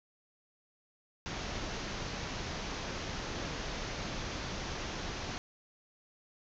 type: low-pass noise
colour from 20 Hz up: pink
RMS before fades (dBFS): -39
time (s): 1.26-5.38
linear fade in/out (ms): 0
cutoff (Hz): 6600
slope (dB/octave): 96
effects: none